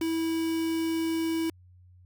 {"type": "tone with quantisation", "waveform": "triangle", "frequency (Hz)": 326.5, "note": "E4", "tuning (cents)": -17, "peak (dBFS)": -24, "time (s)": [0.01, 1.5], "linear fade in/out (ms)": 5, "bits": 6, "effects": ["added 90 Hz sine -52 dBFS peak until 2.05 s"]}